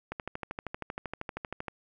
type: click train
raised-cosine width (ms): 0.5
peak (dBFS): -20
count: 21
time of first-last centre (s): 0.12-1.683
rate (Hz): 12.8
effects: none